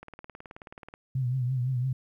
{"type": "click train", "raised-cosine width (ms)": 0.5, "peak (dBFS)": -28, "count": 18, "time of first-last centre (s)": [0.03, 0.939], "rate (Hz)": 18.7}
{"type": "tone with vibrato", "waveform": "sine", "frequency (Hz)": 127.2, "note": "C3", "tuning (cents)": -48, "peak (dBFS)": -25, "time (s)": [1.15, 1.93], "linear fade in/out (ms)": 5, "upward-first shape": "triangle", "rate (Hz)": 5.9, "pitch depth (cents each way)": 95}
{"effects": ["11-bit"]}